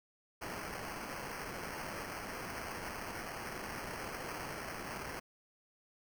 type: noise with sample-and-hold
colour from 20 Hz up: violet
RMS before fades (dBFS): -43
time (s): 0.41-5.2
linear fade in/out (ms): 10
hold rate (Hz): 3675
effects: none